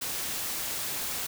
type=noise; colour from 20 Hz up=white; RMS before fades=-33 dBFS; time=0.01-1.27 s; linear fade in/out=10 ms; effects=none